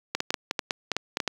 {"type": "clicks", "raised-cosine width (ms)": 0.2, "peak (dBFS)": -8, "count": 12, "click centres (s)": [0.15, 0.204, 0.305, 0.342, 0.511, 0.592, 0.708, 0.917, 0.966, 1.171, 1.202, 1.277], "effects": ["high-pass 150 Hz 12 dB/octave", "7-bit"]}